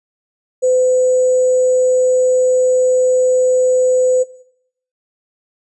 sine tone with sample-and-hold, 509 Hz, C5, 48 cents flat, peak -10 dBFS, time 0.62-4.24 s, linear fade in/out 20 ms, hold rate 7350 Hz, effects noise-tail reverb RT60 0.7 s tail -18 dB re dry + resampled to 24000 Hz

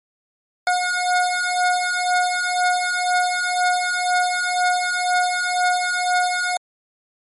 25% pulse beating tone pair, 721 / 723 Hz, F#5 / F#5, -45 / -40 cents, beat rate 2 Hz, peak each -17 dBFS, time 0.67-6.57 s, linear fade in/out 2 ms, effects MP3 48 kbps

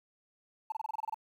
triangle tone bursts, 880 Hz, A5, in tune, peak -28 dBFS, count 10, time 0.7-1.144 s, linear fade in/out 5 ms, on 21 ms, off 26 ms, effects tanh soft clip ceiling -30 dBFS + 11-bit

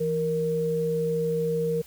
sine tone pair together, 164.81 / 466.5 Hz, E3 / A#4, 0 / +1 cents, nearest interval octave + tritone, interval 1801 cents, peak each -29 / -24 dBFS, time 0-1.82 s, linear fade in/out 10 ms, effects added 65 Hz sine -55 dBFS peak until 1.86 s + white hiss -51 dBFS RMS until 1.86 s

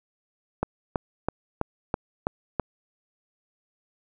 click train, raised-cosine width 1 ms, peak -10 dBFS, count 7, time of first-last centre 0.63-2.597 s, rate 3.05 Hz, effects none

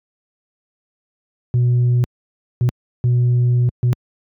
sine tone bursts at uneven times, 122.3 Hz, B2, 16 cents flat, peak -9 dBFS, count 4, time 1.54-2.04 / 2.61-2.69 / 3.04-3.69 / 3.83-3.93 s, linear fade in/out 0 ms, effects tanh soft clip ceiling -10 dBFS + high-pass 80 Hz 12 dB/octave

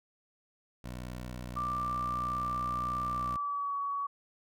15% pulse tone, 61.6 Hz, B1, 4 cents flat, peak -33 dBFS, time 0.84-3.37 s, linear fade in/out 5 ms
sine tone with pitch glide, 1180 to 1128 Hz, D6 to C#6, +8 to +30 cents, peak -31 dBFS, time 1.56-4.07 s, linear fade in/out 10 ms, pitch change -78 cents, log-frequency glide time 3.13-3.74 s
effects none

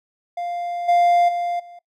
triangle tone with level steps, 698.5 Hz, F5, in tune, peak -22 / -11 / -19 / -37 dBFS, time 0.37-1.79 s, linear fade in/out 5 ms, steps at 0.88 / 1.28 / 1.59 s, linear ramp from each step 10 ms, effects noise-tail reverb RT60 0.1 s tail -20 dB re dry

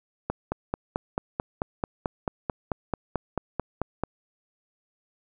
click train, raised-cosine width 1 ms, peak -12 dBFS, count 18, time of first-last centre 0.3-4.036 s, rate 4.55 Hz, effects none

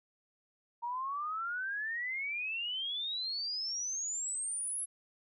sine exponential sweep, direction up, 932.3 to 11060 Hz, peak -34 dBFS, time 0.82-4.86 s, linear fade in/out 20 ms, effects none

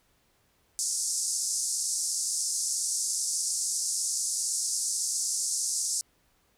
white band-pass noise, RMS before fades -30 dBFS, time 0.79-6.01 s, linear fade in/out 0 ms, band 5100 to 9600 Hz, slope 48 dB/octave, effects pink hiss -68 dBFS RMS until 6.57 s

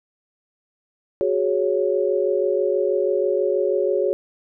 sine chord, F# suspended second, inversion none, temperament just, 370 / 416.2 / 555 Hz, F#4 / G#4 / C#5, 0 / +4 / +2 cents, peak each -22 dBFS, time 1.21-4.13 s, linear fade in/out 0 ms, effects none

